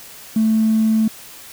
triangle tone, 220 Hz, A3, in tune, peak -9 dBFS, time 0.36-1.08 s, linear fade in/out 5 ms, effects tanh soft clip ceiling -10 dBFS + white hiss -39 dBFS RMS until 1.52 s

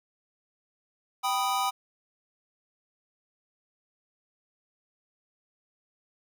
square chord, G augmented, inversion none, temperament equal with one note detuned, 781.3 / 987.8 / 1244.5 Hz, G5 / B5 / D#6, -6 / 0 / 0 cents, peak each -30 / -31 / -31 dBFS, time 1.23-1.71 s, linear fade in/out 20 ms, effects none

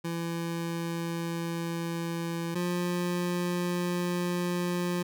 25% pulse tone pair in turn, 168.1 / 176.55 Hz, E3 / F3, +34 / +19 cents, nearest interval minor second, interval 85 cents, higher second, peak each -27 / -24 dBFS, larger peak second, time 0.04-2.55 / 2.55-5.03 s, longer first, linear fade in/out 10 ms, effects none

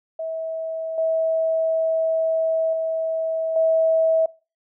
sine tone with level steps, 647 Hz, E5, 32 cents flat, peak -25 / -18 / -21 / -15 dBFS, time 0.19-4.26 s, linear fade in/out 5 ms, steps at 0.98 / 2.73 / 3.56 s, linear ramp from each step 2 ms, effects noise-tail reverb RT60 0.3 s tail -21 dB re dry

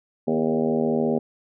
harmonic tone with a mistuned harmonic, 79.4 Hz, D#2, 36 cents sharp, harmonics 2 / 3 / 4 / 5 / 6 / 7 / 8 / 9 / 10, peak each -32 / -23 / -34 / -25 / -29 / -29 / -33 / -36 / -37 dBFS, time 0.27-1.19 s, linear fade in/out 10 ms, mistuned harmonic 5, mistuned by +24 cents, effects none

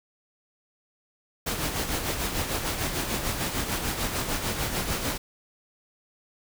pink noise with tremolo, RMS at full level -27 dBFS, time 1.46-5.18 s, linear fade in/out 10 ms, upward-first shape sine, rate 6.7 Hz, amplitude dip 50%, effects none

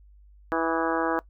harmonic tone with a mistuned harmonic, 164.3 Hz, E3, 5 cents flat, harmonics 2 / 3 / 4 / 5 / 6 / 7 / 8 / 9 / 10, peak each -28 / -30 / -31 / -32 / -33 / -33 / -34 / -35 / -35 dBFS, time 0.52-1.19 s, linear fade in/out 0 ms, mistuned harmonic 8, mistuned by -58 cents, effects noise-tail reverb RT60 0.1 s tail -21 dB re dry + added 50 Hz sine -50 dBFS peak until 1.29 s

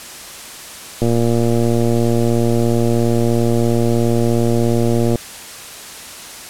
click train, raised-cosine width 2 ms, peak -4 dBFS, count 485, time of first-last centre 1.02-5.157 s, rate 117 Hz, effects white hiss -33 dBFS RMS until 6.49 s + low-pass 11000 Hz 12 dB/octave

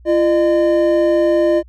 triangle tone pair together, 341.6 / 607 Hz, F4 / D#5, -38 / -43 cents, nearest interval minor seventh, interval 995 cents, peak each -12 dBFS, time 0.05-1.63 s, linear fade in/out 50 ms, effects added 60 Hz sine -40 dBFS peak until 1.68 s

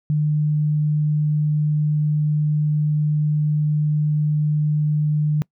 sine tone, 150.7 Hz, D3, 45 cents sharp, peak -16 dBFS, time 0.1-5.42 s, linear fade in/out 0 ms, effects noise-tail reverb RT60 0.1 s tail -25 dB re dry

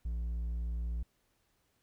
sine tone with hard clipping, 58.27 Hz, A#1, in tune, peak -34 dBFS, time 0.05-1.03 s, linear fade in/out 5 ms, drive 3 dB, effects pink hiss -75 dBFS RMS until 1.82 s

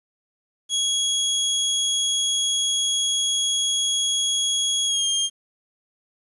25% pulse tone with pitch glide, 3322 to 3214 Hz, G#7 to G7, 0 to +43 cents, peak -16 dBFS, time 0.69-5.3 s, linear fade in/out 50 ms, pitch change -57 cents, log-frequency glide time 4.86-5.06 s, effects resampled to 24000 Hz + 9-bit

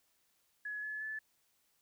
sine tone with pitch steps, 1692 / 1714.6 / 1737.6 Hz, G#6 / A6 / A6, +32 / -45 / -22 cents, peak -38 dBFS, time 0.65-1.19 s, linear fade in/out 5 ms, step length 180 ms, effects white hiss -75 dBFS RMS until 1.81 s

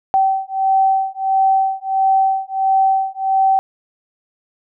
sine beating tone pair, 770 / 771.5 Hz, G5 / G5, -31 / -28 cents, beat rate 1.5 Hz, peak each -16 dBFS, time 0.14-3.59 s, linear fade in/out 0 ms, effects none

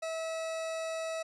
40% pulse tone, 648 Hz, E5, 30 cents flat, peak -33 dBFS, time 0.02-1.23 s, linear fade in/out 10 ms, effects resampled to 22050 Hz

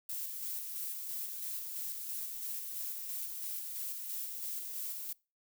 violet noise with tremolo, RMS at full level -39 dBFS, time 0.09-5.13 s, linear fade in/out 5 ms, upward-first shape square, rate 3 Hz, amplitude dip 30%, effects noise-tail reverb RT60 0.3 s tail -24 dB re dry

